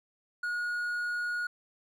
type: tone with hard clipping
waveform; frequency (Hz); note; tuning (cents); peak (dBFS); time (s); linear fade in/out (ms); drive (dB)
triangle; 1445; F#6; -41; -31; 0.43-1.47; 5; 6
effects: none